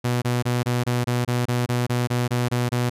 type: tone bursts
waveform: sawtooth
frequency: 122.3 Hz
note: B2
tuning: 16 cents flat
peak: -16 dBFS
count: 14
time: 0.04-2.898 s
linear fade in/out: 10 ms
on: 180 ms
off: 26 ms
effects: resampled to 32000 Hz